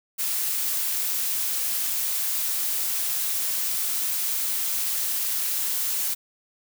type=noise; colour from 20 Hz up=blue; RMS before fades=-26 dBFS; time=0.18-6.15 s; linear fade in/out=20 ms; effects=none